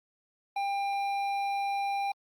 triangle tone with hard clipping, 797 Hz, G5, 28 cents sharp, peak -30 dBFS, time 0.56-2.12 s, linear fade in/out 5 ms, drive 13 dB, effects Opus 32 kbps

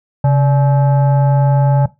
sine tone with frequency modulation, 136.1 Hz, C#3, 31 cents flat, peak -7 dBFS, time 0.24-1.86 s, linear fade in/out 5 ms, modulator 717 Hz, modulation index 0.48, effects noise-tail reverb RT60 0.2 s tail -17 dB re dry + tanh soft clip ceiling -3 dBFS

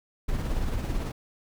brown noise with tremolo, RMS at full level -26 dBFS, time 0.28-1.12 s, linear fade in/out 10 ms, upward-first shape triangle, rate 18 Hz, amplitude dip 45%, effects none

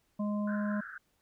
harmonic tone, 207.7 Hz, G#3, in tune, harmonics 1 / 3 / 5, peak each -30 / -40 / -44 dBFS, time 0.19-0.81 s, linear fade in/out 10 ms
white band-pass noise, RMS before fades -44 dBFS, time 0.47-0.98 s, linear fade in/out 5 ms, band 1400 to 1600 Hz, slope 96 dB/octave
effects pink hiss -74 dBFS RMS until 1.21 s

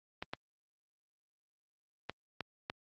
clicks, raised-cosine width 0.3 ms, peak -21 dBFS, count 5, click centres 0.225 / 0.335 / 2.096 / 2.407 / 2.699 s, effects high-pass 80 Hz 12 dB/octave + Opus 32 kbps

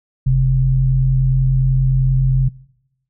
sine tone pair together, 41.4 / 131.2 Hz, E1 / C3, +8 / +5 cents, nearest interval octave + minor sixth, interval 1997 cents, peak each -17 / -12 dBFS, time 0.26-2.49 s, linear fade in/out 10 ms, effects noise-tail reverb RT60 0.9 s tail -23 dB re dry

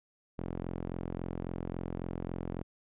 sawtooth tone with band-pass filter, 43.65 Hz, F1, in tune, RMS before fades -38 dBFS, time 0.38-2.63 s, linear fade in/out 10 ms, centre 290 Hz, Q 0.69, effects resampled to 8000 Hz

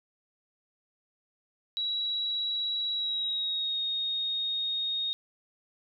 sine tone with pitch glide, 3892 to 3721 Hz, B7 to A#7, -26 to -4 cents, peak -28 dBFS, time 1.77-5.13 s, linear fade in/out 0 ms, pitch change -78 cents, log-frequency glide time 2.93-3.8 s, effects none

